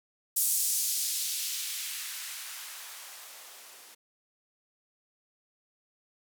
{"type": "noise with band-pass filter sweep", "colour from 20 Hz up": "violet", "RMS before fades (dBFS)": -34, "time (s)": [0.36, 3.95], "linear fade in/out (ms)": 10, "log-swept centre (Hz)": [8800, 360], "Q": 0.95, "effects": []}